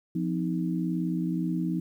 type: tone cluster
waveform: sine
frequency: 173.8 / 255.8 / 314.5 Hz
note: F3 / C4 / D#4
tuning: -8 / -39 / +19 cents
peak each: -28 / -33 / -31 dBFS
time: 0.15-1.8 s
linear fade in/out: 5 ms
effects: 10-bit